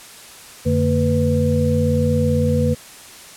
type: tone cluster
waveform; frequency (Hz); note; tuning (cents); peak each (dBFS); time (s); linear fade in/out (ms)
sine; 89.7 / 147.9 / 229 / 495.3; F2 / D3 / A#3 / B4; +47 / +13 / -31 / +5; -20; 0.65-2.75; 20
effects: white hiss -40 dBFS RMS until 3.36 s + low-pass 11000 Hz 12 dB/octave